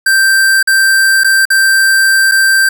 square tone with dropouts, 1568 Hz, G6, in tune, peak -7 dBFS, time 0.06-2.69 s, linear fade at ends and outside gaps 5 ms, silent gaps 0.629-0.673 / 1.236-1.244 / 1.454-1.502 / 2.314-2.318 s, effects 7-bit

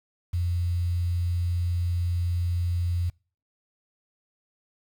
sine tone with quantisation, 87.31 Hz, F2, in tune, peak -23 dBFS, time 0.33-3.1 s, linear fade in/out 10 ms, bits 8, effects noise-tail reverb RT60 0.4 s tail -26 dB re dry

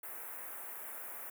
white band-stop noise, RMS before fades -45 dBFS, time 0.03-1.3 s, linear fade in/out 5 ms, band 2000 to 11000 Hz, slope 24 dB/octave, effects high-pass 400 Hz 12 dB/octave

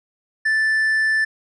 triangle tone, 1760 Hz, A6, in tune, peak -14 dBFS, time 0.45-1.25 s, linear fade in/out 10 ms, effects resampled to 24000 Hz

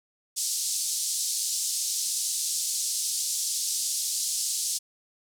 white band-pass noise, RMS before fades -29 dBFS, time 0.36-4.79 s, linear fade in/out 20 ms, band 4500 to 9600 Hz, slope 24 dB/octave, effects none

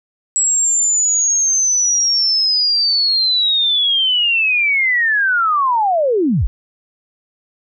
sine linear sweep, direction down, 7770 to 30.5 Hz, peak -12 dBFS, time 0.36-6.47 s, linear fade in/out 0 ms, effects none

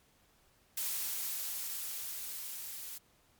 blue noise with level ramp, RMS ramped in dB -35 to -44 dBFS, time 0.77-2.98 s, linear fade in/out 5 ms, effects pink hiss -68 dBFS RMS until 3.39 s + MP3 96 kbps

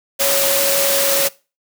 sine tone in noise, 554.4 Hz, C#5, in tune, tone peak -19 dBFS, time 0.19-1.29 s, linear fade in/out 20 ms, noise white, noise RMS -17 dBFS, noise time 0.19-1.29 s, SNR -5 dB, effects noise-tail reverb RT60 0.3 s tail -21 dB re dry + high-pass 200 Hz 12 dB/octave

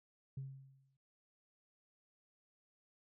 sine tone with exponential decay, 134.9 Hz, C#3, 47 cents flat, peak -38 dBFS, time 0.37-0.97 s, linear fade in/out 5 ms, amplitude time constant 130 ms, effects noise-tail reverb RT60 0.3 s tail -22 dB re dry + tanh soft clip ceiling -37 dBFS

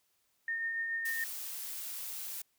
sine tone with tremolo, 1829 Hz, A#6, 33 cents flat, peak -31 dBFS, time 0.48-1.24 s, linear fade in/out 2 ms, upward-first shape triangle, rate 7 Hz, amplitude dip 35%
blue noise, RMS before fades -41 dBFS, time 1.05-2.42 s, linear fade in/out 5 ms
effects white hiss -75 dBFS RMS until 2.58 s

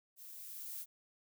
violet noise with level ramp, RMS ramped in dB -53 to -43 dBFS, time 0.16-0.86 s, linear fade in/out 50 ms, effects none

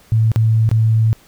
sine tone with dropouts, 111.3 Hz, A2, 20 cents sharp, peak -10 dBFS, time 0.12-1.13 s, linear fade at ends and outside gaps 0 ms, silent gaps 0.317-0.36 / 0.691-0.714 s, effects pink hiss -49 dBFS RMS until 1.27 s

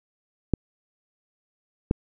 clicks, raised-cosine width 3 ms, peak -7 dBFS, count 2, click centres 0.537 / 1.911 s, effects none

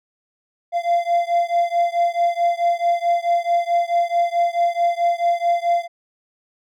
triangle beating tone pair, 688 / 692.6 Hz, F5 / F5, -26 / -15 cents, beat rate 4.6 Hz, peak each -17 / -18 dBFS, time 0.72-5.88 s, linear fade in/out 50 ms, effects none

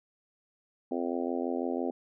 harmonic tone, 86 Hz, F2, 26 cents flat, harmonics 3 / 4 / 5 / 6 / 7 / 8 / 9, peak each -33 / -35 / -37 / -39 / -40 / -41 / -42 dBFS, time 0.91-1.91 s, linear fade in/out 5 ms, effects none

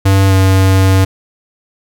square tone with pitch glide, 97 to 95.33 Hz, G2 to G2, -18 to -48 cents, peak -7 dBFS, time 0.05-1.05 s, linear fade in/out 10 ms, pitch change -30 cents, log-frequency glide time 0.28-0.33 s, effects none

